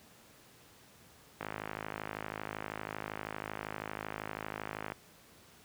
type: click train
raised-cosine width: 0.5 ms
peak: -22 dBFS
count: 186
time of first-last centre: 1.41-4.92 s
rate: 52.7 Hz
effects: pink hiss -59 dBFS RMS until 5.64 s + high-pass 80 Hz 12 dB/octave

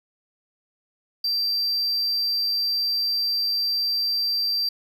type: tone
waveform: triangle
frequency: 4699 Hz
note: D8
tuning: in tune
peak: -20 dBFS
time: 1.24-4.69 s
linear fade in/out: 5 ms
effects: none

